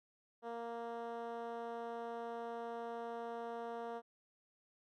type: tone with band-pass filter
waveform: 10% pulse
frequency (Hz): 233.1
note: A#3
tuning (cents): 0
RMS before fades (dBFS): -44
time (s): 0.42-4.02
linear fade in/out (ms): 50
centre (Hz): 550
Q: 1.3
effects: none